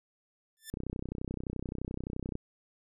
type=tone with exponential growth; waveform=5% pulse; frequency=1768 Hz; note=A6; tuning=8 cents sharp; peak=-28 dBFS; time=0.57-0.7 s; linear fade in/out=0 ms; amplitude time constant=28 ms
type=click train; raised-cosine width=3 ms; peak=-23 dBFS; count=52; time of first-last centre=0.74-2.354 s; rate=31.6 Hz
effects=resampled to 32000 Hz